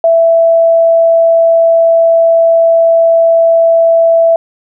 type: tone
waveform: sine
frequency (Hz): 663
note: E5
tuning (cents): +10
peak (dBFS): -4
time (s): 0.04-4.36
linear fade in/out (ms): 2
effects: none